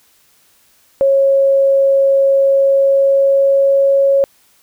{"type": "tone with pitch glide", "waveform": "sine", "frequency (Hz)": [547, 550.8], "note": ["C#5", "C#5"], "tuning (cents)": [-23, -11], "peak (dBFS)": -8, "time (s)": [1.01, 4.24], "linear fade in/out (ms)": 0, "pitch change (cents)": 12, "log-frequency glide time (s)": [2.31, 3.91], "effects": ["white hiss -53 dBFS RMS until 4.62 s"]}